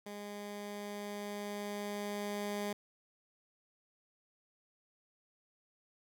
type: tone with level ramp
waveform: 15% pulse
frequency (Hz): 205.2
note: G#3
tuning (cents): -21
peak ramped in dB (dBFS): -37 to -29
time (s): 0.06-2.73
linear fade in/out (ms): 5
effects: none